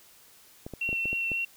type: clicks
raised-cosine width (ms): 2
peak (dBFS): -24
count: 7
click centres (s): 0.665 / 0.737 / 0.891 / 0.929 / 1.056 / 1.13 / 1.317
type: tone with vibrato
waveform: sine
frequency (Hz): 2720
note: F7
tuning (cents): -46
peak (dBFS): -27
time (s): 0.81-1.45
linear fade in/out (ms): 5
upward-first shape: sine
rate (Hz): 3.7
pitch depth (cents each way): 11
effects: white hiss -56 dBFS RMS until 1.56 s